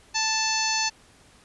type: harmonic tone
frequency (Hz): 880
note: A5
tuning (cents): 0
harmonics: 1 / 2 / 3 / 4 / 5 / 6 / 7 / 8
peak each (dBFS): -29 / -32 / -30 / -38 / -28 / -33 / -29 / -37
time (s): 0.14-0.9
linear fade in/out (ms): 20
effects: pink hiss -55 dBFS RMS until 1.44 s + resampled to 24000 Hz